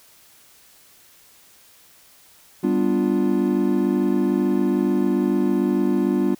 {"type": "chord", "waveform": "triangle", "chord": "G dominant seventh", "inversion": "none", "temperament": "equal", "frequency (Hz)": [196, 246.9, 293.7, 349.2], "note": ["G3", "B3", "D4", "F4"], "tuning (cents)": [0, 0, 0, 0], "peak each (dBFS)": -21, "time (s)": [2.63, 6.35], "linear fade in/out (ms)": 10, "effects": ["white hiss -52 dBFS RMS until 6.39 s"]}